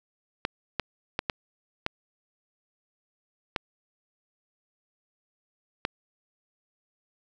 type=clicks; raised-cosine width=0.3 ms; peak=-10 dBFS; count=7; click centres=0.451 / 0.797 / 1.191 / 1.298 / 1.864 / 3.562 / 5.851 s; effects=none